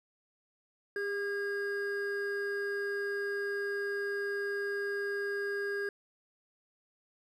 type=tone pair together; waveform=triangle; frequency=402.6 / 1628 Hz; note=G4 / G#6; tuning=+46 / -35 cents; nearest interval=2 octaves; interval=2419 cents; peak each=-32 / -34 dBFS; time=0.96-5.89 s; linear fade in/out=2 ms; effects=none